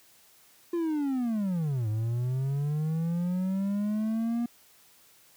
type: linear two-way sweep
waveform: triangle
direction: down then up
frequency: 349.2 to 105.5 to 239.2 Hz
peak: -24 dBFS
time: 0.73-4.46 s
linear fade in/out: 5 ms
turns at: 1.88 s
effects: white hiss -59 dBFS RMS until 5.36 s + high-pass 60 Hz 12 dB/octave